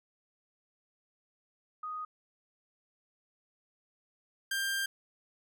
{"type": "tone pair in turn", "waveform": ["sine", "sawtooth"], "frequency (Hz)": [1244.5, 1589.5], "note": ["D#6", "G6"], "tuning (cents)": [0, 24], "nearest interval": "major third", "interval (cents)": 424, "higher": "second", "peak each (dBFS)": [-36, -27], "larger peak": "second", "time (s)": [[1.83, 2.05], [4.51, 4.86]], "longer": "second", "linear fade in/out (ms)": 5, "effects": []}